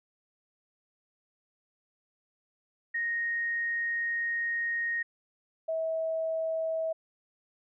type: tone pair in turn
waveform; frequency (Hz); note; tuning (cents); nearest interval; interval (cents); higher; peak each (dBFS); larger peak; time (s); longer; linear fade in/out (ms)
sine; 1864.7 / 646.4; A#6 / E5; 0 / -34; octave + tritone; 1834; first; -28; neither; 2.94-5.03 / 5.68-6.93; first; 10
effects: none